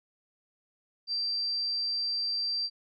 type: tone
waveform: sine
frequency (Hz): 4699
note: D8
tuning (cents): 0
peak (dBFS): -28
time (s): 1.07-2.7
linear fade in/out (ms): 50
effects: none